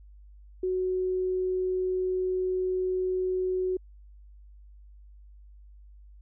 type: tone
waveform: sine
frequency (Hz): 370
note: F#4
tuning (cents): 0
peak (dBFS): -25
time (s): 0.63-3.77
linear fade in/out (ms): 5
effects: added 50 Hz sine -48 dBFS peak until 6.21 s